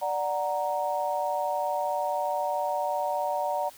sine chord, D augmented, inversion none, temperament equal, 587.3 / 740 / 932.3 Hz, D5 / F#5 / A#5, 0 / 0 / 0 cents, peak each -30 dBFS, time 0.01-3.7 s, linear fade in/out 20 ms, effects white hiss -51 dBFS RMS until 3.77 s

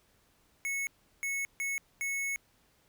square tone bursts at uneven times, 2200 Hz, C#7, 14 cents flat, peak -32 dBFS, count 4, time 0.65-0.87 / 1.23-1.45 / 1.6-1.78 / 2.01-2.36 s, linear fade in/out 0 ms, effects pink hiss -68 dBFS RMS until 2.88 s

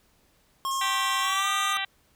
square tone with pitch glide, 1077 to 1215.9 Hz, C6 to D#6, +50 to -40 cents, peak -27 dBFS, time 0.65-1.77 s, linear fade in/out 0 ms, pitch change +210 cents, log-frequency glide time 1.2-1.48 s
white band-pass noise, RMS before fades -40 dBFS, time 0.71-1.73 s, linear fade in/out 2 ms, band 6100 to 8300 Hz, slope 96 dB/octave
harmonic tone, 390 Hz, G4, 9 cents flat, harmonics 2 / 3 / 4 / 5 / 6 / 7 / 8 / 9 / 10, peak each -36 / -39 / -36 / -33 / -37 / -36 / -35 / -38 / -37 dBFS, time 0.81-1.85 s, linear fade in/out 5 ms
effects pink hiss -64 dBFS RMS until 2.15 s

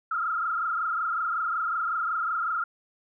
sine tone with frequency modulation, 1335 Hz, E6, 22 cents sharp, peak -25 dBFS, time 0.11-2.64 s, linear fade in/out 5 ms, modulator 25.4 Hz, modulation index 3, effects none

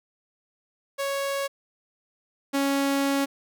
sawtooth tone pair in turn, 554.4 / 277.2 Hz, C#5 / C#4, 0 / 0 cents, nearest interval octave, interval 1200 cents, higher first, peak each -22 / -18 dBFS, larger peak second, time 0.98-1.48 / 2.53-3.26 s, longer second, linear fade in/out 20 ms, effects none

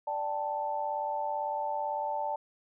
sine chord, D suspended fourth, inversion none, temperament just, 587.3 / 783.1 / 881 Hz, D5 / G5 / A5, 0 / -2 / +2 cents, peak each -36 / -37 / -32 dBFS, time 0.07-2.36 s, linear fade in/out 5 ms, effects none

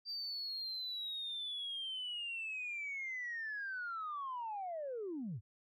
sine linear sweep, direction down, 4699 to 87.31 Hz, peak -38 dBFS, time 0.05-5.41 s, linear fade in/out 50 ms, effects tanh soft clip ceiling -35 dBFS

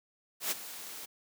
white noise with ADSR envelope, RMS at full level -30 dBFS, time 0.4-1.06 s, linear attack 110 ms, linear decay 25 ms, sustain -14 dB, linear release 12 ms, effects high-pass 200 Hz 12 dB/octave

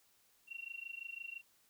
sine tone with amplitude modulation, 2740 Hz, F7, 34 cents flat, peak -40 dBFS, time 0.47-1.42 s, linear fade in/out 50 ms, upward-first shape sine, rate 25.9 Hz, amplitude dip 90%, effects white hiss -71 dBFS RMS until 1.69 s

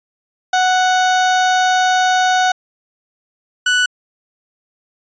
30% pulse tone pair in turn, 740 / 1482.6 Hz, F#5 / F#6, 0 / +3 cents, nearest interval octave, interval 1203 cents, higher second, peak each -9 dBFS, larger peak neither, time 0.53-2.52 / 3.66-3.86 s, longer first, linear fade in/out 5 ms, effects resampled to 16000 Hz

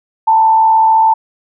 sine tone with frequency modulation, 887 Hz, A5, 14 cents sharp, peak -6 dBFS, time 0.27-1.14 s, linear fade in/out 10 ms, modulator 75.4 Hz, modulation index 0.35, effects none

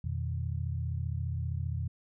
sine tone cluster, 85.2 / 120.3 / 153.5 Hz, F2 / B2 / D#3, -42 / -45 / -23 cents, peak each -33 / -35 / -40 dBFS, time 0.04-1.88 s, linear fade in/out 5 ms, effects none

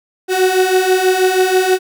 35% pulse beating tone pair, 368.3 / 374.5 Hz, F#4 / F#4, -8 / +21 cents, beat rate 6.2 Hz, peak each -14 / -11 dBFS, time 0.28-1.79 s, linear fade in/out 50 ms, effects none

